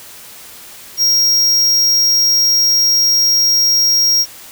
square tone, 5600 Hz, F8, 4 cents sharp, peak -10 dBFS, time 0.97-4.26 s, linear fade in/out 50 ms, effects white hiss -36 dBFS RMS until 4.51 s

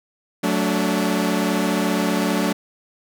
sawtooth chord, D major, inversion first, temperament equal with one note detuned, 185 / 220 / 288.8 Hz, F#3 / A3 / D4, 0 / 0 / -29 cents, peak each -19 dBFS, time 0.43-2.53 s, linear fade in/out 10 ms, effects none

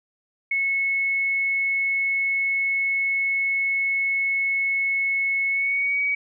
sine tone with pitch glide, 2195 to 2261 Hz, C#7 to C#7, -18 to +34 cents, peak -20 dBFS, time 0.51-6.15 s, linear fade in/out 5 ms, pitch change +52 cents, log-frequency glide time 5.49-6 s, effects none

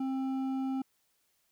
triangle tone with hard clipping, 265.1 Hz, C4, 23 cents sharp, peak -32 dBFS, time 0-0.82 s, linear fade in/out 5 ms, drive 11 dB, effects white hiss -74 dBFS RMS until 1.51 s

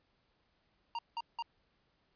square tone bursts, 932.3 Hz, A#5, in tune, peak -36 dBFS, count 3, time 0.95-1.424 s, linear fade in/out 2 ms, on 38 ms, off 180 ms, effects pink hiss -75 dBFS RMS until 2.15 s + resampled to 11025 Hz

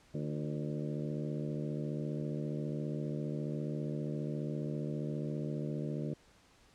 harmonic tone with a mistuned harmonic, 74.8 Hz, D2, 32 cents sharp, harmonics 2 / 3 / 4 / 5 / 6 / 7 / 8, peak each -37 / -41 / -43 / -45 / -47 / -48 / -49 dBFS, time 0.14-6.14 s, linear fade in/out 5 ms, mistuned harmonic 5, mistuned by -64 cents, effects pink hiss -64 dBFS RMS until 6.74 s + low-pass 8000 Hz 12 dB/octave

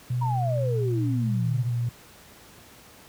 sine tone with pitch glide, 123.6 to 119.46 Hz, B2 to A#2, +2 to +43 cents, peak -23 dBFS, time 0.1-1.89 s, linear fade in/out 5 ms, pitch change -59 cents, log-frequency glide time 0.69-0.8 s
sine exponential sweep, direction down, 971 to 120 Hz, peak -27 dBFS, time 0.21-1.69 s, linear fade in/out 10 ms
effects pink hiss -50 dBFS RMS until 3.08 s + high-pass 60 Hz 12 dB/octave

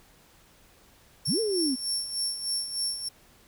30% pulse tone with tremolo, 5450 Hz, F8, 43 cents flat, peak -22 dBFS, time 1.25-3.09 s, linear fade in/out 10 ms, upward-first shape sine, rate 3.3 Hz, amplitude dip 65%
sine linear two-way sweep, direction up then down, 96 to 463 to 243.1 Hz, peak -25 dBFS, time 1.27-1.76 s, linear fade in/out 20 ms, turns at 1.4 s
effects pink hiss -58 dBFS RMS until 3.47 s

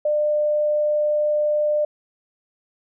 sine tone, 599 Hz, D5, 34 cents sharp, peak -17 dBFS, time 0.05-1.85 s, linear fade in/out 5 ms, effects none

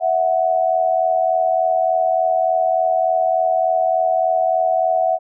sine tone pair together, 655 / 738.4 Hz, E5 / F#5, -11 / -4 cents, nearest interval major second, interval 207 cents, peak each -17 dBFS, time 0-5.19 s, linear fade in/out 50 ms, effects none

